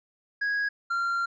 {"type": "tone pair in turn", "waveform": "triangle", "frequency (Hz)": [1655, 1381.3], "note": ["G#6", "F6"], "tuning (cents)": [-6, -19], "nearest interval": "minor third", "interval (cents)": 313, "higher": "first", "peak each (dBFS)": -23, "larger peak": "neither", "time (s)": [[0.41, 0.69], [0.9, 1.26]], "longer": "second", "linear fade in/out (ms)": 10, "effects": ["resampled to 16000 Hz"]}